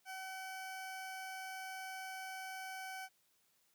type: tone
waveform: 20% pulse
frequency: 759 Hz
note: F#5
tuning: 44 cents sharp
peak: -39 dBFS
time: 0.05-3.09 s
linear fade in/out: 50 ms
effects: white hiss -75 dBFS RMS until 3.74 s + high-pass 60 Hz 12 dB/octave